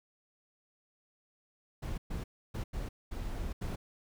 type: noise bursts at uneven times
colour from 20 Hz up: brown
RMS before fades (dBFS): -37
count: 6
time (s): 1.82-1.98 / 2.1-2.24 / 2.54-2.64 / 2.73-2.89 / 3.11-3.53 / 3.61-3.76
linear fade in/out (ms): 10
effects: none